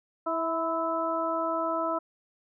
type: harmonic tone with a mistuned harmonic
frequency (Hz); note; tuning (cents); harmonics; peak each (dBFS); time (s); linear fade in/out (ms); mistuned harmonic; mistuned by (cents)
327; E4; -14; 1 / 2 / 3 / 4; -34 / -30 / -33 / -31; 0.26-1.99; 10; 3; +35
effects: none